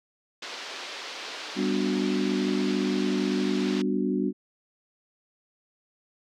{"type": "band-pass noise", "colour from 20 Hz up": "white", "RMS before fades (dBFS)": -38, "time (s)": [0.42, 3.82], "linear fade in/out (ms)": 5, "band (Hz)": [300, 4800], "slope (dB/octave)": 24}
{"type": "chord", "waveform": "sine", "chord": "G major seventh", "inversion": "none", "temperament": "equal with one note detuned", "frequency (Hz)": [196, 246.9, 293.7, 367.7], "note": ["G3", "B3", "D4", "F#4"], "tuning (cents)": [0, 0, 0, -11], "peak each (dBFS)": [-28, -29, -29, -30], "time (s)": [1.55, 4.33], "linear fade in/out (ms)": 50}
{"effects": []}